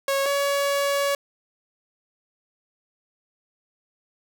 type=tone pair in turn; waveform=sawtooth; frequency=550 / 563.2 Hz; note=C#5 / C#5; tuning=-14 / +27 cents; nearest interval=unison; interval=41 cents; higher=second; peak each=-17 dBFS; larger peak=neither; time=0.08-0.26 / 0.26-1.15 s; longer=second; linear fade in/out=2 ms; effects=none